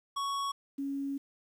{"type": "tone pair in turn", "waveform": ["square", "sine"], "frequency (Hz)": [1113, 277.2], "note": ["C#6", "C#4"], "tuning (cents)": [7, 0], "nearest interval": "2 octaves", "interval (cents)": 2407, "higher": "first", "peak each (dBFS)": [-32, -32], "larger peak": "neither", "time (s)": [[0.16, 0.52], [0.78, 1.18]], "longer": "second", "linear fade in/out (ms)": 10, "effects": ["low-pass 9000 Hz 12 dB/octave", "10-bit"]}